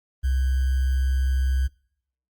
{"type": "tone with sample-and-hold", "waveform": "sine", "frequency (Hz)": 65.2, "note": "C2", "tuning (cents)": -5, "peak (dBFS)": -19, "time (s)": [0.23, 1.68], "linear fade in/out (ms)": 20, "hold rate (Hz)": 1575, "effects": ["noise-tail reverb RT60 0.7 s tail -26 dB re dry", "Opus 32 kbps"]}